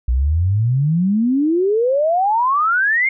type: exponential sweep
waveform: sine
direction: up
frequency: 58.27 to 2170 Hz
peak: -13 dBFS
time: 0.08-3.09 s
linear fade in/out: 5 ms
effects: none